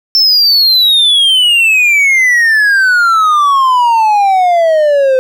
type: exponential sweep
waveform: triangle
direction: down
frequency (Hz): 5380 to 512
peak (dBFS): -4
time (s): 0.15-5.19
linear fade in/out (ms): 0
effects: none